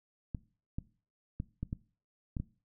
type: clicks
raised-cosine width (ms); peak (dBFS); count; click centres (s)
5; -23; 7; 0.348 / 0.785 / 1.401 / 1.63 / 1.729 / 2.368 / 2.4
effects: noise-tail reverb RT60 0.4 s tail -20 dB re dry